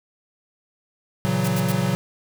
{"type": "chord", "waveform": "square", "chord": "F# dominant seventh", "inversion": "first", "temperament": "equal", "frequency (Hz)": [116.54, 138.59, 164.81, 185], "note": ["A#2", "C#3", "E3", "F#3"], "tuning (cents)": [0, 0, 0, 0], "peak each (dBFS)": [-27, -26, -29, -24], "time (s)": [1.25, 1.95], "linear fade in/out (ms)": 0}
{"type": "noise bursts", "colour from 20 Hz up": "white", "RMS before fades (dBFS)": -31, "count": 3, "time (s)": [1.44, 1.722], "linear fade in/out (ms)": 5, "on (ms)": 40, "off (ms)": 81}
{"effects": []}